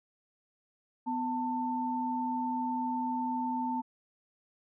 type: tone pair together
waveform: sine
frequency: 250.3 / 892 Hz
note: B3 / A5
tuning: +23 / +23 cents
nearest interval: octave + minor seventh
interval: 2200 cents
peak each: -33 / -32 dBFS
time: 1.06-3.82 s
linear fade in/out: 20 ms
effects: none